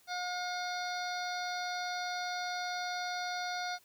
harmonic tone with a mistuned harmonic, 719 Hz, F#5, 50 cents flat, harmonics 1 / 2 / 3 / 5 / 6 / 7 / 8, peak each -37 / -40 / -45 / -47 / -45 / -47 / -48 dBFS, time 0.07-3.79 s, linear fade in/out 50 ms, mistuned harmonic 7, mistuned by -74 cents, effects white hiss -65 dBFS RMS until 3.84 s

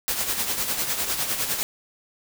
white noise with tremolo, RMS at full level -24 dBFS, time 0.08-1.63 s, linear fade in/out 0 ms, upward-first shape sine, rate 9.9 Hz, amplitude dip 55%, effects none

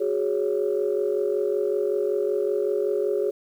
sine chord, F# suspended second, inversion none, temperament equal, 370 / 415.3 / 554.4 Hz, F#4 / G#4 / C#5, 0 / 0 / 0 cents, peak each -26 / -23 / -28 dBFS, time 0-3.31 s, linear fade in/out 10 ms, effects tanh soft clip ceiling -13 dBFS + 9-bit

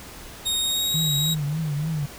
sawtooth tone with pitch glide, 3729 to 3816 Hz, A#7 to A#7, 0 to +40 cents, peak -19 dBFS, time 0.45-1.35 s, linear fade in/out 20 ms, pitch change +40 cents, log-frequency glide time 0.62-0.99 s
sine tone with vibrato, 152.3 Hz, D#3, 37 cents flat, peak -23 dBFS, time 0.94-2.06 s, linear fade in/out 5 ms, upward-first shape triangle, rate 3.4 Hz, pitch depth 130 cents each way
effects added 60 Hz sine -50 dBFS peak until 2.18 s + pink hiss -41 dBFS RMS until 2.18 s

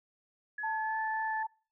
sine tone with pitch glide, 1694 to 1745.7 Hz, G#6 to A6, +34 to -14 cents, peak -35 dBFS, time 0.58-1.43 s, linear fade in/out 5 ms, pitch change +52 cents, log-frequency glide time 0.71-1.02 s
sine tone with vibrato, 880 Hz, A5, in tune, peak -32 dBFS, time 0.63-1.47 s, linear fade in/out 10 ms, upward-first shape triangle, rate 3.8 Hz, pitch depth 10 cents each way
effects noise-tail reverb RT60 0.4 s tail -25 dB re dry

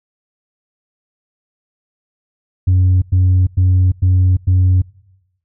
sine tone bursts, 92 Hz, F#2, 9 cents flat, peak -6 dBFS, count 5, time 2.67-4.82 s, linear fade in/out 10 ms, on 350 ms, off 100 ms, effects noise-tail reverb RT60 1.0 s tail -25 dB re dry + tanh soft clip ceiling -7 dBFS

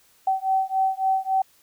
sine beating tone pair, 764 / 767.6 Hz, G5 / G5, -45 / -37 cents, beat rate 3.6 Hz, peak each -23 dBFS, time 0.27-1.42 s, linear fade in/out 5 ms, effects white hiss -59 dBFS RMS until 1.62 s

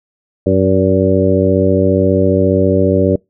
harmonic tone with a mistuned harmonic, 94.7 Hz, F#2, 41 cents sharp, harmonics 1 / 2 / 3 / 4 / 5 / 6, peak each -16 / -16 / -16 / -16 / -16 / -16 dBFS, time 0.46-3.16 s, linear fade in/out 5 ms, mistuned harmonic 6, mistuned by +22 cents, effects noise-tail reverb RT60 0.2 s tail -26 dB re dry

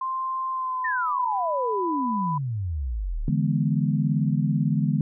sine tone with pitch glide, 1046.5 to 995.2 Hz, C6 to B5, 0 to +13 cents, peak -25 dBFS, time 0.01-2.38 s, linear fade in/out 5 ms, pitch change -87 cents, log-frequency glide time 0.51-1.07 s
sine exponential sweep, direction down, 1871 to 31.57 Hz, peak -25 dBFS, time 0.84-3.3 s, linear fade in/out 10 ms
sine chord, E dominant seventh, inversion third, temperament equal, 146.83 / 164.81 / 207.7 / 246.9 Hz, D3 / E3 / G#3 / B3, 0 / 0 / 0 / 0 cents, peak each -23 / -26 / -26 / -29 dBFS, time 3.28-5.01 s, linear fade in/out 2 ms
effects none

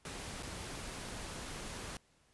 pink noise with dropouts, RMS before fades -44 dBFS, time 0.05-1.97 s, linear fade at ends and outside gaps 2 ms, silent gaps 0.426-0.43 s, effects pink hiss -70 dBFS RMS until 2.33 s + resampled to 24000 Hz

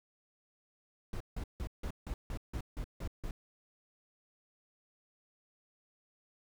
brown noise bursts, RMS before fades -38 dBFS, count 10, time 1.13-3.31 s, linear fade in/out 2 ms, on 74 ms, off 160 ms, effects none

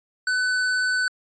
square tone, 1503 Hz, F#6, 27 cents sharp, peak -21 dBFS, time 0.27-1.08 s, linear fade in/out 2 ms, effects resampled to 16000 Hz

